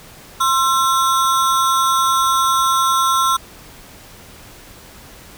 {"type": "ring-modulated tone", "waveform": "square", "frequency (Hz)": 1200, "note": "D6", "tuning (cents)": 37, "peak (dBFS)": -11, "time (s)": [0.4, 3.37], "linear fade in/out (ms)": 10, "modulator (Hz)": 145, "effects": ["pink hiss -41 dBFS RMS until 5.37 s"]}